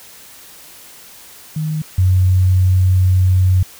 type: tone pair in turn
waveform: sine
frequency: 155.56 / 92.5 Hz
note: D#3 / F#2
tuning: 0 / 0 cents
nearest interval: major sixth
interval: 900 cents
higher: first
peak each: -17 / -9 dBFS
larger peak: second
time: 1.56-1.82 / 1.98-3.63 s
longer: second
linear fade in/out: 5 ms
effects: white hiss -40 dBFS RMS until 3.79 s